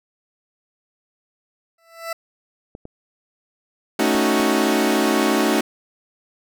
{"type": "tone with exponential growth", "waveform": "20% pulse", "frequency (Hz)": 664, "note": "E5", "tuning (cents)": 12, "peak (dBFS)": -18, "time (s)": [1.78, 2.13], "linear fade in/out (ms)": 5, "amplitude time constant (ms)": 76}
{"type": "clicks", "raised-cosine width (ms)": 2, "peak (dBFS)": -23, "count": 4, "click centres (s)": [2.751, 2.854, 4.151, 4.401]}
{"type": "chord", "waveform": "sawtooth", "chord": "D# half-diminished seventh", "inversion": "second", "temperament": "equal", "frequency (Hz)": [220, 277.2, 311.1, 370], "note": ["A3", "C#4", "D#4", "F#4"], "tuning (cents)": [0, 0, 0, 0], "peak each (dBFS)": -18, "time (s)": [3.99, 5.61], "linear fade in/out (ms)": 5}
{"effects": []}